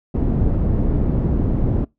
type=low-pass noise; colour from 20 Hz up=pink; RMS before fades=-18 dBFS; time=0.14-1.85 s; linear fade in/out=10 ms; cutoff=300 Hz; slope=12 dB/octave; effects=noise-tail reverb RT60 0.2 s tail -24 dB re dry